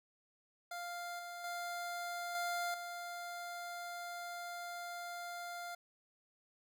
25% pulse tone with level steps, 698.5 Hz, F5, in tune, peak -38 / -41 / -36 / -32 / -39 dBFS, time 0.71-5.75 s, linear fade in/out 5 ms, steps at 1.19 / 1.44 / 2.35 / 2.74 s, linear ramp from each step 2 ms, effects none

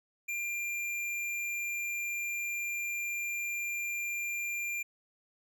sine tone with tanh clipping, 2387 Hz, D7, 28 cents sharp, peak -34 dBFS, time 0.28-4.83 s, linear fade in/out 10 ms, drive 18 dB, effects none

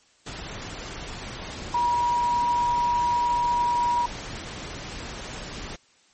sine tone in noise, 960 Hz, B5, 49 cents flat, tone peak -20 dBFS, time 1.74-4.06 s, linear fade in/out 5 ms, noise pink, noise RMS -36 dBFS, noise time 0.26-5.76 s, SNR +13 dB, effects white hiss -60 dBFS RMS until 6.13 s + MP3 32 kbps

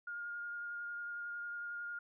sine tone with vibrato, 1418 Hz, F6, 26 cents sharp, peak -40 dBFS, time 0.07-1.99 s, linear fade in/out 5 ms, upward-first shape sine, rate 11 Hz, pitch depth 10 cents each way, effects none

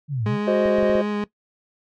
sine linear two-way sweep, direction down then up, 154.2 to 103.83 to 154.2 Hz, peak -22 dBFS, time 0.08-0.39 s, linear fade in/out 50 ms, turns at 0.25 s
30% pulse tone with vibrato, 207.7 Hz, G#3, in tune, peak -20 dBFS, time 0.26-1.24 s, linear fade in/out 2 ms, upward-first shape sine, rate 6.3 Hz, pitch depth 10 cents each way
triangle chord, C diminished, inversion second, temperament equal, 370 / 523.3 / 622.3 Hz, Gb4 / C5 / Eb5, 0 / 0 / 0 cents, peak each -20 dBFS, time 0.47-1.02 s, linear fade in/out 10 ms
clicks, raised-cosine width 3 ms, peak -21 dBFS, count 5, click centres 0.658 / 0.785 / 0.829 / 0.898 / 0.954 s
effects noise-tail reverb RT60 0.1 s tail -18 dB re dry + low-pass 3000 Hz 12 dB/octave

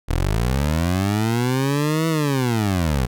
20% pulse linear two-way sweep, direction up then down, 37.17 to 164 to 58.5 Hz, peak -13 dBFS, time 0.08-3.07 s, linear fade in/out 20 ms, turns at 2.08 s, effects none

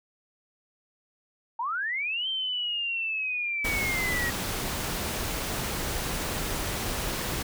sine linear two-way sweep, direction up then down, 880 to 3143 to 1886 Hz, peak -27 dBFS, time 1.59-4.3 s, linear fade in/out 5 ms, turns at 2.28 s
pink noise, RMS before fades -31 dBFS, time 3.64-7.43 s, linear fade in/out 10 ms
effects none

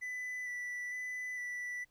triangle tone with vibrato, 1983 Hz, B6, 7 cents sharp, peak -36 dBFS, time 0.01-1.85 s, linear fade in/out 20 ms, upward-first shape square, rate 1.1 Hz, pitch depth 13 cents each way, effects pink hiss -75 dBFS RMS until 1.9 s

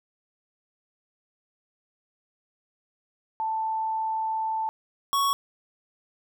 sine / square tone pair in turn, 883 / 1112.5 Hz, A5 / C#6, +6 / +6 cents, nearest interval major third, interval 400 cents, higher second, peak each -25 / -22 dBFS, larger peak second, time 3.4-4.69 / 5.13-5.33 s, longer first, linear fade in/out 0 ms, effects none

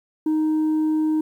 sine tone, 311.1 Hz, D#4, in tune, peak -15 dBFS, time 0.26-1.21 s, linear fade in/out 5 ms, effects tanh soft clip ceiling -17 dBFS + 9-bit

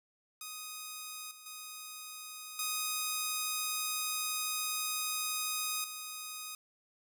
5% pulse tone with level steps, 1249 Hz, D#6, 6 cents sharp, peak -30 / -39 / -32 / -21 / -29 dBFS, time 0.41-6.55 s, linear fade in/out 2 ms, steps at 1.31 / 1.46 / 2.59 / 5.84 s, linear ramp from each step 2 ms, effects none

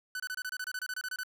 45% pulse tone bursts, 1500 Hz, F#6, 23 cents sharp, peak -34 dBFS, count 15, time 0.15-1.234 s, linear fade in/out 2 ms, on 48 ms, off 26 ms, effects none

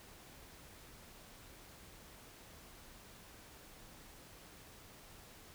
silence, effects pink hiss -57 dBFS RMS until 5.54 s

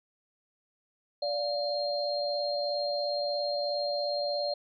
sine tone cluster, 581 / 703 / 4201 Hz, D5 / F5 / C8, -19 / +11 / +6 cents, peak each -30 / -36 / -34 dBFS, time 1.22-4.54 s, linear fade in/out 5 ms, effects none

